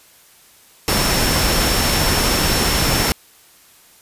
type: tone in noise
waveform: sine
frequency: 5410 Hz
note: E8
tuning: 44 cents sharp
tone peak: -24 dBFS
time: 0.88-3.12 s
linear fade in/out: 0 ms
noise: pink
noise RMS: -17 dBFS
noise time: 0.88-3.12 s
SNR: -10 dB
effects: white hiss -49 dBFS RMS until 4.01 s + resampled to 32000 Hz